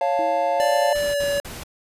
triangle chord, Db augmented, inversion none, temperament equal, 554.4 / 698.5 / 880 Hz, Db5 / F5 / A5, 0 / 0 / 0 cents, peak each -21 / -20 / -23 dBFS, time 0.01-0.93 s, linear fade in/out 2 ms
sine tone with exponential decay, 323.1 Hz, E4, 35 cents flat, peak -29 dBFS, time 0.19-1.21 s, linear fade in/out 0 ms, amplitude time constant 220 ms
square tone with pitch glide, 586 to 569.6 Hz, D5 to C#5, -4 to +47 cents, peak -21 dBFS, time 0.6-1.4 s, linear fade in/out 0 ms, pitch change -49 cents, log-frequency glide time 0.93-1.25 s
pink noise bursts, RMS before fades -35 dBFS, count 3, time 0.95-1.636 s, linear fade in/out 5 ms, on 190 ms, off 58 ms
effects resampled to 32000 Hz

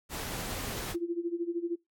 pink noise, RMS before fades -37 dBFS, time 0.09-0.96 s, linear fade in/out 50 ms
sine tone with tremolo, 342.3 Hz, F4, 35 cents flat, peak -27 dBFS, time 0.94-1.76 s, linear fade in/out 10 ms, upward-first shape sine, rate 13 Hz, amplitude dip 85%
effects noise-tail reverb RT60 0.2 s tail -23 dB re dry + AAC 64 kbps

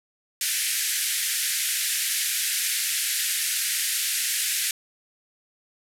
white band-pass noise, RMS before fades -26 dBFS, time 0.41-4.71 s, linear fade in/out 2 ms, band 1600 to 13000 Hz, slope 48 dB/octave, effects none

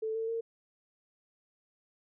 sine tone with pitch steps, 440 / 448.5 / 457.1 Hz, A4 / A4 / A#4, 0 / +33 / -34 cents, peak -31 dBFS, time 0.02-0.41 s, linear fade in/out 10 ms, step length 130 ms, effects none

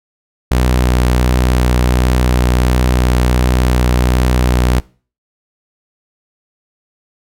sawtooth tone with vibrato, 61.9 Hz, B1, 5 cents sharp, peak -6 dBFS, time 0.51-4.8 s, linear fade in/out 5 ms, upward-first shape triangle, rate 1.4 Hz, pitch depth 16 cents each way, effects noise-tail reverb RT60 0.4 s tail -23 dB re dry

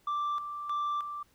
sine tone with tremolo, 1174.7 Hz, D6, in tune, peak -26 dBFS, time 0.07-1.23 s, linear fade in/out 5 ms, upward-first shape square, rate 1.6 Hz, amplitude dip 65%, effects tanh soft clip ceiling -28 dBFS + pink hiss -67 dBFS RMS until 1.34 s

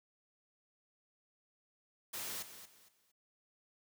white noise with echo, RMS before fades -42 dBFS, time 2.13-2.43 s, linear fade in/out 10 ms, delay 230 ms, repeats 3, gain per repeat -11 dB, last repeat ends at 3.12 s, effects high-pass 100 Hz 12 dB/octave

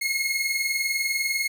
sawtooth tone pair together, 2154 / 2174 Hz, C7 / C#7, +50 / -34 cents, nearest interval unison, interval 16 cents, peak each -23 dBFS, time 0.01-1.48 s, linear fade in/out 10 ms, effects none

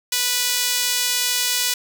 sawtooth tone with high-pass filter, 492.2 Hz, B4, 6 cents flat, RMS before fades -21 dBFS, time 0.12-1.74 s, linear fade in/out 5 ms, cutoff 3600 Hz, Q 0.77, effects none

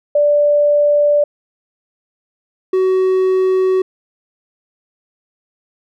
sine / triangle tone pair in turn, 586 / 375.1 Hz, D5 / F#4, -4 / +24 cents, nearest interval minor sixth, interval 772 cents, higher first, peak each -9 dBFS, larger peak neither, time 0.15-1.24 / 2.73-3.82 s, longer neither, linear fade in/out 5 ms, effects none

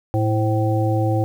harmonic tone with a mistuned harmonic, 110 Hz, A2, in tune, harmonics 1 / 3 / 5 / 7, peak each -18 / -23 / -25 / -26 dBFS, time 0.14-1.24 s, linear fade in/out 0 ms, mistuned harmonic 5, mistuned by -71 cents, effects 8-bit

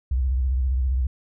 sine tone with vibrato, 64.4 Hz, C2, 27 cents flat, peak -19 dBFS, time 0.11-1.07 s, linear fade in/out 5 ms, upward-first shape square, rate 15 Hz, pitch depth 97 cents each way, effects none

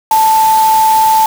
sine tone in noise, 880 Hz, A5, in tune, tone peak -6 dBFS, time 0.11-1.26 s, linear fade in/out 2 ms, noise white, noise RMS -21 dBFS, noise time 0.11-1.26 s, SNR +12 dB, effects none

